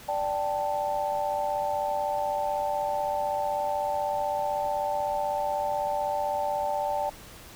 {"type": "chord", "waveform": "sine", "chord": "D suspended fourth", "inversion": "none", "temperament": "equal", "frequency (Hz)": [587.3, 784, 880], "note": ["D5", "G5", "A5"], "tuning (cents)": [0, 0, 0], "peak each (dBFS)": -30, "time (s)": [0.08, 7.1], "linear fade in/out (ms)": 10, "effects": ["pink hiss -47 dBFS RMS until 7.55 s"]}